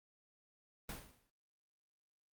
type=noise with exponential decay; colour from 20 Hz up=pink; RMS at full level=-42 dBFS; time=0.89-1.3 s; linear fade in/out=2 ms; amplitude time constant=87 ms; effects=Opus 32 kbps